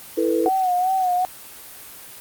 sine chord, E suspended fourth, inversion none, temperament equal with one note detuned, 329.6 / 440 / 491 Hz, E4 / A4 / B4, 0 / 0 / -10 cents, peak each -21 / -22 / -22 dBFS, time 0.17-0.49 s, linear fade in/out 10 ms
sine tone with vibrato, 740 Hz, F#5, in tune, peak -17 dBFS, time 0.46-1.25 s, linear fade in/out 0 ms, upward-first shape sine, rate 2.6 Hz, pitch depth 60 cents each way
effects white hiss -40 dBFS RMS until 2.2 s + Opus 32 kbps

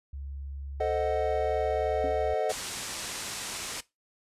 sine tone, 69.3 Hz, C#2, in tune, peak -36 dBFS, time 0.13-2.34 s, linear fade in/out 5 ms
triangle chord, A diminished seventh, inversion none, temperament equal, 440 / 523.3 / 622.3 / 740 Hz, A4 / C5 / Eb5 / Gb5, 0 / 0 / 0 / 0 cents, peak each -28 / -32 / -28 / -29 dBFS, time 0.8-2.52 s, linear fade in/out 5 ms
sine tone with exponential decay, 278.3 Hz, C#4, 7 cents sharp, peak -31 dBFS, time 2.04-2.21 s, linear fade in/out 0 ms, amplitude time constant 36 ms
white low-pass noise, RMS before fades -37 dBFS, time 2.49-3.81 s, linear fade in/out 10 ms, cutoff 9200 Hz, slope 24 dB/octave
effects noise-tail reverb RT60 0.2 s tail -19 dB re dry + resampled to 32000 Hz

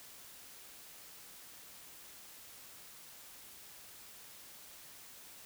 silence, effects white hiss -54 dBFS RMS until 5.45 s

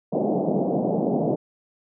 pink band-pass noise, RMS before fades -23 dBFS, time 0.12-1.36 s, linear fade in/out 10 ms, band 150 to 740 Hz, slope 48 dB/octave, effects none

